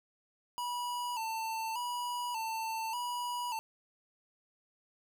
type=tone with vibrato; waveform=square; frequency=932.3 Hz; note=A#5; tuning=in tune; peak=-35 dBFS; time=0.58-3.59 s; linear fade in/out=0 ms; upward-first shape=square; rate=0.85 Hz; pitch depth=74 cents each way; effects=none